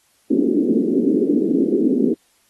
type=band-pass noise; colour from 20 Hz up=pink; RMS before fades=-17 dBFS; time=0.3-2.14 s; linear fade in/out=10 ms; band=220 to 410 Hz; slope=48 dB/octave; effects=white hiss -60 dBFS RMS until 2.49 s + AAC 32 kbps